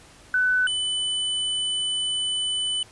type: tone pair in turn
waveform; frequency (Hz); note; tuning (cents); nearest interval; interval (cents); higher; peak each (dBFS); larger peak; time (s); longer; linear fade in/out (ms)
sine / square; 1500 / 3000; F#6 / F#7; +23 / +23; octave; 1200; second; -18 / -24; first; 0.34-0.67 / 0.67-2.83; second; 2
effects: pink hiss -50 dBFS RMS until 2.91 s + resampled to 24000 Hz